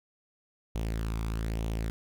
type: tone with flanger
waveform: sawtooth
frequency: 55.3 Hz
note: A1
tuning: 9 cents sharp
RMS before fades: -32 dBFS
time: 0.75-1.9 s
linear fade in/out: 0 ms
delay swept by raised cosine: 0.31 to 0.86 ms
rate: 1.1 Hz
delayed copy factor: +0.5
effects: none